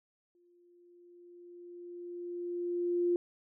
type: tone with exponential growth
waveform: sine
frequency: 350 Hz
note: F4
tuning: 4 cents sharp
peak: -25 dBFS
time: 0.35-3.16 s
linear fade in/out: 1 ms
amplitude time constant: 610 ms
effects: none